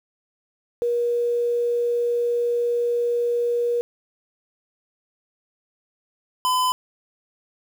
sine / square tone pair in turn, 477.2 / 1011.2 Hz, A#4 / B5, +41 / +41 cents, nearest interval octave + minor second, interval 1300 cents, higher second, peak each -19 dBFS, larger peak neither, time 0.82-3.81 / 6.45-6.72 s, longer first, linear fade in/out 0 ms, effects 8-bit

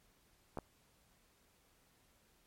clicks, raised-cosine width 1 ms, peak -27 dBFS, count 2, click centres 0.573 / 0.587 s, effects pink hiss -71 dBFS RMS until 2.46 s + MP3 64 kbps

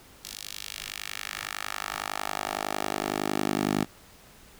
10% pulse tone with high-pass filter sweep, 50.9 Hz, G#1, 34 cents flat, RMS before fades -32 dBFS, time 0.23-3.85 s, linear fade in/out 20 ms, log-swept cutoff 4500 to 220 Hz, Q 1.2, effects pink hiss -53 dBFS RMS until 4.59 s

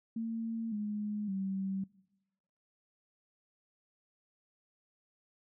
sine tone with pitch steps, 226.8 / 209.2 / 192.93 Hz, A#3 / G#3 / G3, -47 / +13 / -27 cents, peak -33 dBFS, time 0.16-1.84 s, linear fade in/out 5 ms, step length 560 ms, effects noise-tail reverb RT60 1.0 s tail -22 dB re dry

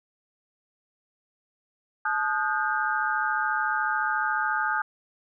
sine tone cluster, 864 / 1238 / 1447 / 1581 Hz, A5 / D#6 / F#6 / G6, -32 / -9 / -39 / +14 cents, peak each -29 dBFS, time 2.05-4.82 s, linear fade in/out 5 ms, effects none

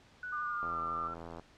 sine tone with pitch glide, 1480 to 1349.3 Hz, F#6 to E6, 0 to +40 cents, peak -38 dBFS, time 0.23-1.14 s, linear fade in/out 2 ms, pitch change -160 cents, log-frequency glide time 0.4-0.78 s
sine tone with vibrato, 1200 Hz, D6, 37 cents sharp, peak -35 dBFS, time 0.32-1.08 s, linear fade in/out 10 ms, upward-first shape triangle, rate 12 Hz, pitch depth 25 cents each way
click train, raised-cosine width 1 ms, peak -31 dBFS, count 65, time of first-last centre 0.63-1.396 s, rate 83.5 Hz
effects pink hiss -61 dBFS RMS until 1.57 s + low-pass 5000 Hz 12 dB/octave

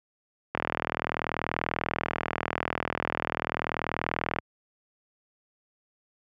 click train, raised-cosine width 0.5 ms, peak -11 dBFS, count 156, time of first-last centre 0.55-4.387 s, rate 40.4 Hz, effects high-pass 80 Hz 12 dB/octave

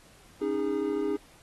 triangle chord, C# suspended second, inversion none, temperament equal with one note detuned, 277.2 / 311.1 / 408.9 Hz, C#4 / D#4 / G#4, 0 / 0 / -27 cents, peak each -32 / -29 / -27 dBFS, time 0.41-1.17 s, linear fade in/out 10 ms, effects pink hiss -57 dBFS RMS until 1.42 s + AAC 32 kbps

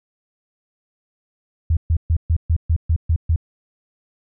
sine tone bursts, 81.3 Hz, E2, 23 cents flat, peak -13 dBFS, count 9, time 1.7-3.361 s, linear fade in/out 5 ms, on 69 ms, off 130 ms, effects none

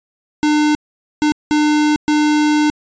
square tone bursts at uneven times, 300 Hz, D4, 37 cents sharp, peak -12 dBFS, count 4, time 0.43-0.75 / 1.22-1.32 / 1.51-1.96 / 2.08-2.7 s, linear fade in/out 0 ms, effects resampled to 16000 Hz

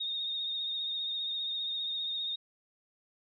sine tone with vibrato, 3700 Hz, A#7, 14 cents flat, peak -32 dBFS, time 0-2.36 s, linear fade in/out 10 ms, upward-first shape triangle, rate 15 Hz, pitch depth 40 cents each way, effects none

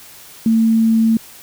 sine tone, 224.6 Hz, A3, 36 cents sharp, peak -10 dBFS, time 0.46-1.17 s, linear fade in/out 2 ms, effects white hiss -40 dBFS RMS until 1.42 s

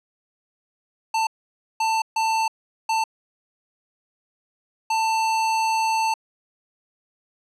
square tone bursts at uneven times, 890 Hz, A5, 20 cents sharp, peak -20 dBFS, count 5, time 1.14-1.27 / 1.8-2.02 / 2.16-2.48 / 2.89-3.04 / 4.9-6.14 s, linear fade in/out 5 ms, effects low-pass 8000 Hz 12 dB/octave

